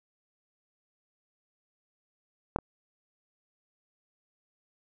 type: clicks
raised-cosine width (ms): 1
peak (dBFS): -10 / -24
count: 2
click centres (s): 2.561 / 2.587
effects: none